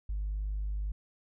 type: tone with tanh clipping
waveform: triangle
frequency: 50.8 Hz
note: G#1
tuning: 38 cents flat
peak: -31 dBFS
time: 0.09-0.92 s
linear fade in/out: 5 ms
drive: 5 dB
effects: none